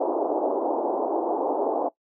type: band-pass noise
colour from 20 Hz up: pink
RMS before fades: -25 dBFS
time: 0-1.89 s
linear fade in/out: 10 ms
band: 300 to 910 Hz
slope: 48 dB/octave
effects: noise-tail reverb RT60 0.1 s tail -19 dB re dry